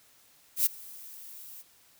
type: noise with ADSR envelope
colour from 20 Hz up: violet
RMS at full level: -22 dBFS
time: 0.56-1.63 s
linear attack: 100 ms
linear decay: 13 ms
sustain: -24 dB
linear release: 26 ms
effects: white hiss -61 dBFS RMS until 1.99 s